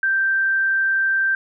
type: tone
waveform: sine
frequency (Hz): 1568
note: G6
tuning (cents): 0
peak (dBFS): -16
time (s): 0.03-1.35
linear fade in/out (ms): 2
effects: none